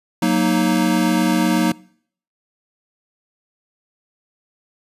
square chord, D# minor, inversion first, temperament equal, 185 / 233.1 / 311.1 Hz, F#3 / A#3 / D#4, 0 / 0 / 0 cents, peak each -20 dBFS, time 0.22-1.72 s, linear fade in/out 5 ms, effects noise-tail reverb RT60 0.6 s tail -23 dB re dry + resampled to 32000 Hz

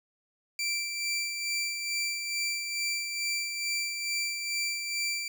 20% pulse tone with tremolo, 2344 Hz, D7, 4 cents flat, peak -23 dBFS, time 0.59-5.28 s, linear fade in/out 2 ms, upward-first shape sine, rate 2.3 Hz, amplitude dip 45%, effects none

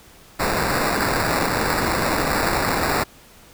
white noise with sample-and-hold, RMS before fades -21 dBFS, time 0.39-3.04 s, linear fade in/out 10 ms, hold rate 3150 Hz, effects pink hiss -48 dBFS RMS until 3.53 s

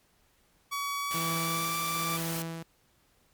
sawtooth tone with pitch glide, 1132 to 1171.2 Hz, C#6 to D6, +36 to -5 cents, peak -27 dBFS, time 0.71-2.18 s, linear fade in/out 20 ms, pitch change +59 cents, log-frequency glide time 0.98-1.76 s
white noise, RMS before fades -37 dBFS, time 1.11-2.42 s, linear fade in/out 0 ms
sawtooth tone with tremolo, 164.81 Hz, E3, in tune, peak -28 dBFS, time 1.14-2.63 s, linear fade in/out 5 ms, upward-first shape sine, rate 1.1 Hz, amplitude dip 60%
effects pink hiss -67 dBFS RMS until 3.33 s + MP3 96 kbps

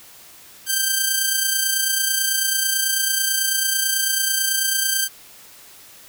5% pulse tone with amplitude modulation, 1568 Hz, G6, in tune, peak -5 dBFS, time 0.66-5.09 s, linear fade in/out 50 ms, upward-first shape sine, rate 29.1 Hz, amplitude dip 45%, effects white hiss -45 dBFS RMS until 6.08 s

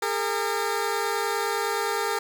15% pulse tone pair together, 406.2 / 455.9 Hz, G#4 / A#4, -38 / -39 cents, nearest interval major second, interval 199 cents, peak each -21 dBFS, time 0.02-2.19 s, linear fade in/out 5 ms, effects none

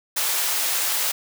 white high-pass noise, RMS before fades -23 dBFS, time 0.16-1.12 s, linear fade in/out 10 ms, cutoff 570 Hz, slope 12 dB/octave, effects none

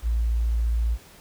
sine tone, 57.2 Hz, A#1, 32 cents flat, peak -20 dBFS, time 0.02-0.98 s, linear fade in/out 50 ms, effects pink hiss -50 dBFS RMS until 1.2 s

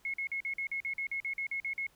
sine tone bursts, 2174 Hz, C#7, 34 cents flat, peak -32 dBFS, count 14, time 0.05-1.867 s, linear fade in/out 2 ms, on 88 ms, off 45 ms, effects pink hiss -66 dBFS RMS until 1.95 s

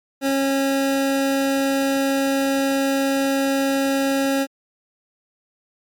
25% pulse tone, 273 Hz, C#4, 26 cents flat, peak -14 dBFS, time 0.21-4.47 s, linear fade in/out 50 ms, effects MP3 96 kbps

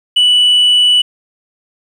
sine tone, 2961 Hz, F#7, 1 cent sharp, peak -4 dBFS, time 0.16-1.02 s, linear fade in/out 10 ms, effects tanh soft clip ceiling -5 dBFS + 7-bit

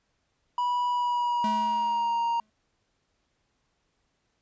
triangle tone with pitch glide, 978 to 933.8 Hz, B5 to A#5, -17 to +3 cents, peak -22 dBFS, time 0.58-2.4 s, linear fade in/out 2 ms, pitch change -80 cents, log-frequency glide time 0.89-2.14 s
square tone with exponential decay, 215.1 Hz, A3, 39 cents flat, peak -29 dBFS, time 1.44-2.5 s, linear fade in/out 2 ms, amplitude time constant 230 ms
effects pink hiss -74 dBFS RMS until 4.41 s + resampled to 16000 Hz

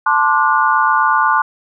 sine chord, D dominant seventh, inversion second, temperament equal with one note detuned, 880 / 1046.5 / 1174.7 / 1451.2 Hz, A5 / C6 / D6 / F#6, 0 / 0 / 0 / -34 cents, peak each -16 dBFS, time 0.06-1.42 s, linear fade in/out 5 ms, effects none

